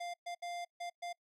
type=tone bursts at uneven times; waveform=square; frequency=698 Hz; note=F5; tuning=1 cent flat; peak=-40 dBFS; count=5; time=0-0.14 / 0.26-0.35 / 0.42-0.65 / 0.8-0.9 / 1.02-1.13 s; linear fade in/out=10 ms; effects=noise-tail reverb RT60 0.1 s tail -25 dB re dry + low-pass 8000 Hz 12 dB/octave